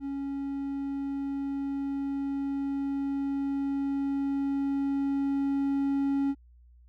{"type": "tone with level ramp", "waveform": "triangle", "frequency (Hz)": 277.1, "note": "C#4", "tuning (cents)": -1, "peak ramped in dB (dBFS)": [-29, -22], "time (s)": [0, 6.35], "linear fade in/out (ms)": 50, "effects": ["added 60 Hz sine -53 dBFS peak until 6.88 s"]}